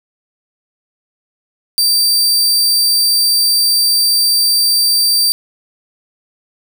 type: tone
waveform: sawtooth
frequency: 4669 Hz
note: D8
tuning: 11 cents flat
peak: -7 dBFS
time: 1.78-5.32 s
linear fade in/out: 0 ms
effects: none